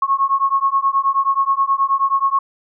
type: beating tone pair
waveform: sine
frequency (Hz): 1089 / 1098.4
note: C#6 / C#6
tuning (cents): -31 / -16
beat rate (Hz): 9.4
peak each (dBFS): -17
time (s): 0.02-2.39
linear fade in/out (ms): 5
effects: none